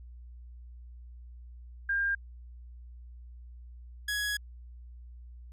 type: tone pair in turn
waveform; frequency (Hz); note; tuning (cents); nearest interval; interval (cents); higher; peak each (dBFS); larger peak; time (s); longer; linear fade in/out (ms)
sine / sawtooth; 1603 / 1672.6; G6 / G#6; +38 / +12; minor second; 74; second; -26; neither; 1.89-2.15 / 4.08-4.37; second; 5
effects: added 60 Hz sine -45 dBFS peak until 5.52 s + resampled to 32000 Hz